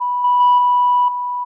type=tone with level steps; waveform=sine; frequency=983 Hz; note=B5; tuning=8 cents flat; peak=-16 / -10 / -7 / -10 / -19 dBFS; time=0-1.45 s; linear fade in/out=20 ms; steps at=0.24 / 0.4 / 0.58 / 1.08 s; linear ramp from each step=5 ms; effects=tanh soft clip ceiling -6 dBFS